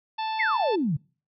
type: harmonic tone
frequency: 880 Hz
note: A5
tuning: in tune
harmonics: 1 / 2 / 3 / 4 / 5 / 6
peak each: -27 / -42 / -39 / -39 / -42 / -53 dBFS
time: 0.18-0.76 s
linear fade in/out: 10 ms
type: exponential sweep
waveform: sine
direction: down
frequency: 2274 to 130.81 Hz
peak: -22 dBFS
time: 0.39-0.97 s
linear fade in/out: 10 ms
effects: noise-tail reverb RT60 0.4 s tail -26 dB re dry